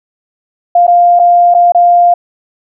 sine tone with dropouts, 700 Hz, F5, 4 cents sharp, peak -3 dBFS, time 0.75-2.14 s, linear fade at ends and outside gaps 5 ms, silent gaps 0.868-0.878 / 1.192-1.196 / 1.541-1.547 / 1.721-1.747 s, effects none

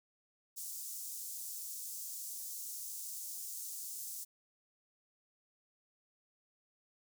pink high-pass noise, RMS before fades -44 dBFS, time 0.56-4.25 s, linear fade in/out 20 ms, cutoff 6400 Hz, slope 24 dB/octave, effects none

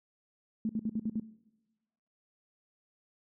sine tone bursts, 220 Hz, A3, in tune, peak -28 dBFS, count 6, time 0.65-1.198 s, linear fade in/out 2 ms, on 43 ms, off 58 ms, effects noise-tail reverb RT60 1.0 s tail -18 dB re dry

